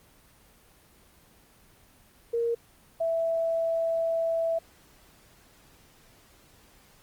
sine tone pair in turn, 466.7 / 660 Hz, A#4 / E5, +2 / +2 cents, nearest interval tritone, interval 600 cents, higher second, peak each -24 dBFS, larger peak neither, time 2.33-2.55 / 3-4.59 s, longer second, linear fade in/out 10 ms, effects pink hiss -58 dBFS RMS until 7.02 s + Opus 24 kbps

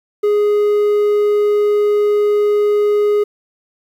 triangle tone, 415.3 Hz, G#4, in tune, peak -9 dBFS, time 0.23-3.24 s, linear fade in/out 10 ms, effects 8-bit

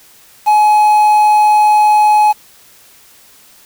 triangle tone with quantisation, 845 Hz, G#5, 30 cents sharp, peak -4 dBFS, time 0.46-2.33 s, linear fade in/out 20 ms, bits 5, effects white hiss -44 dBFS RMS until 3.65 s

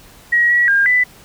sine tone with pitch steps, 1902 / 1926 / 1610 / 1991 Hz, A#6 / B6 / G6 / B6, +34 / -44 / +46 / +14 cents, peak -10 dBFS, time 0.32-1.04 s, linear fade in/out 10 ms, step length 180 ms, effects pink hiss -44 dBFS RMS until 1.24 s

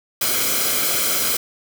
white noise with comb filter, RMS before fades -20 dBFS, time 0.21-1.37 s, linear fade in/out 5 ms, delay 1.1 ms, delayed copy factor -0.65, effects none

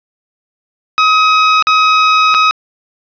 sawtooth tone with dropouts, 1268 Hz, D#6, 32 cents sharp, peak -3 dBFS, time 0.98-2.51 s, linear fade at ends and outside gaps 0 ms, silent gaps 1.624-1.67 / 2.342-2.347 s, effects resampled to 11025 Hz + 7-bit

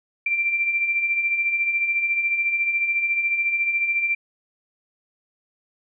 sine beating tone pair, 2346 / 2360 Hz, D7 / D7, -2 / +8 cents, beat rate 14 Hz, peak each -29 / -20 dBFS, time 0.26-4.15 s, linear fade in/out 5 ms, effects none

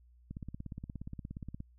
click train, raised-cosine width 5 ms, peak -29 dBFS, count 23, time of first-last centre 0.31-1.604 s, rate 17 Hz, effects added 60 Hz sine -59 dBFS peak until 1.78 s

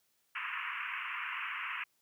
white band-pass noise, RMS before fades -39 dBFS, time 0.35-1.84 s, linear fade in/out 5 ms, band 980 to 2800 Hz, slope 96 dB/octave, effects white hiss -75 dBFS RMS until 2.01 s + high-pass 80 Hz 12 dB/octave

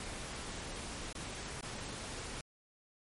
pink noise with dropouts, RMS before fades -43 dBFS, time 0-2.41 s, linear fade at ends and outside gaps 2 ms, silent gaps 1.128-1.151 / 1.61-1.627 s, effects MP3 48 kbps

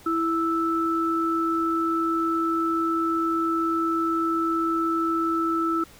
sine tone pair together, 329.6 / 1317.6 Hz, E4 / E6, 0 / -1 cents, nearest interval 2 octaves, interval 2399 cents, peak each -24 dBFS, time 0.06-5.84 s, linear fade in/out 5 ms, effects pink hiss -50 dBFS RMS until 5.99 s

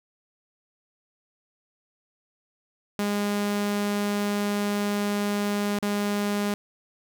sawtooth tone with dropouts, 204.8 Hz, G#3, 24 cents flat, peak -20 dBFS, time 2.99-6.54 s, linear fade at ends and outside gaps 0 ms, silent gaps 5.788-5.826 s, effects none

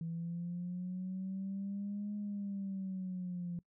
sine linear two-way sweep, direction up then down, 164.4 to 207.7 to 172.3 Hz, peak -36 dBFS, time 0.01-3.59 s, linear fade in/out 2 ms, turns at 2.15 s, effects noise-tail reverb RT60 0.1 s tail -23 dB re dry + tanh soft clip ceiling -32 dBFS

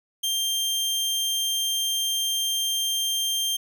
sawtooth tone, 3175 Hz, G7, 21 cents sharp, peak -20 dBFS, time 0.23-3.57 s, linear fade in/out 10 ms, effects none

